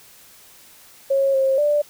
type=tone with pitch steps; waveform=sine; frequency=546 / 535 / 589 Hz; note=C#5 / C5 / D5; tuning=-26 / +38 / +5 cents; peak=-15 dBFS; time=1.1-1.82 s; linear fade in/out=10 ms; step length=240 ms; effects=white hiss -48 dBFS RMS until 1.89 s